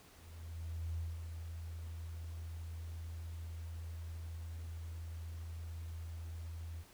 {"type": "tone with ADSR envelope", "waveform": "sine", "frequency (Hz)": 82.41, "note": "E2", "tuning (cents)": 0, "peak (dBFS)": -36, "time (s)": [0.13, 6.84], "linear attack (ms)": 850, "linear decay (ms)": 200, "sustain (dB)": -6, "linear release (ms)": 39, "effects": ["pink hiss -61 dBFS RMS until 6.93 s"]}